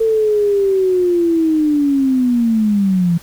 sine linear sweep, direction down, 451.2 to 166.4 Hz, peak -11 dBFS, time 0-3.18 s, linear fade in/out 10 ms, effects pink hiss -41 dBFS RMS until 3.22 s

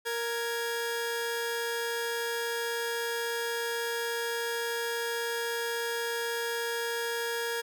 sawtooth tone pair together, 466.8 / 1662 Hz, A#4 / G#6, +2 / +1 cents, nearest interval octave + minor seventh, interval 2199 cents, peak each -28 / -31 dBFS, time 0.05-7.62 s, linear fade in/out 20 ms, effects none

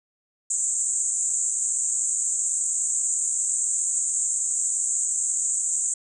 pink band-pass noise, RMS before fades -25 dBFS, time 0.5-5.94 s, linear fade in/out 5 ms, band 6900 to 8300 Hz, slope 96 dB/octave, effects none

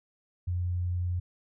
sine tone, 88.9 Hz, F2, 31 cents sharp, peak -27 dBFS, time 0.47-1.2 s, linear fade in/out 10 ms, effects none

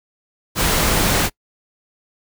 pink noise, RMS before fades -17 dBFS, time 0.55-1.3 s, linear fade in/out 50 ms, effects noise-tail reverb RT60 0.1 s tail -25 dB re dry

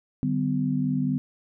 sine tone cluster, 148.4 / 192.3 / 252.9 Hz, D3 / G3 / B3, +18 / -33 / +41 cents, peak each -27 / -29 / -25 dBFS, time 0.23-1.18 s, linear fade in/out 0 ms, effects none

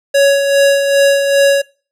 square tone with tremolo, 558 Hz, C#5, 11 cents sharp, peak -7 dBFS, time 0.14-1.62 s, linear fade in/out 10 ms, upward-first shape sine, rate 2.5 Hz, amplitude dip 50%, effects noise-tail reverb RT60 0.4 s tail -25 dB re dry + low-pass 12000 Hz 12 dB/octave

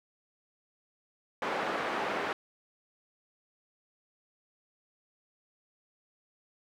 pink band-pass noise, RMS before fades -33 dBFS, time 1.42-2.33 s, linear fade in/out 2 ms, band 450 to 1800 Hz, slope 12 dB/octave, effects none

